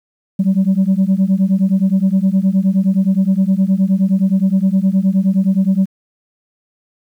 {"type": "beating tone pair", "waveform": "sine", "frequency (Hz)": [186.8, 196.4], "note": ["F#3", "G3"], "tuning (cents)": [17, 4], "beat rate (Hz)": 9.6, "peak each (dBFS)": -12, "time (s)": [0.39, 5.86], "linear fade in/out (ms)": 10, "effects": ["tanh soft clip ceiling -7 dBFS", "8-bit"]}